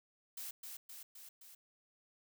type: noise with echo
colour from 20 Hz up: blue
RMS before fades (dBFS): -45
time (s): 0.37-0.51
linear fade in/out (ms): 5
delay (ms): 260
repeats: 4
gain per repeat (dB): -3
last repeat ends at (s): 1.55
effects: none